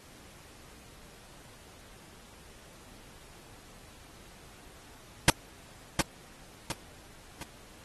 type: noise with echo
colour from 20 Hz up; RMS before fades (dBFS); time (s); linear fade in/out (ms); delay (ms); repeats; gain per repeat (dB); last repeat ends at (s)
pink; -18; 5.28-5.3; 2; 710; 3; -7; 7.43
effects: pink hiss -54 dBFS RMS until 7.84 s + AAC 32 kbps